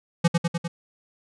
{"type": "tone with echo", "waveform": "square", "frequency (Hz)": 170, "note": "F3", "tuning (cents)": -46, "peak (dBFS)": -15, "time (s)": [0.24, 0.28], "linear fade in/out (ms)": 10, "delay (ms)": 100, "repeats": 4, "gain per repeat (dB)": -3, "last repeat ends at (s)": 0.68, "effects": ["resampled to 22050 Hz"]}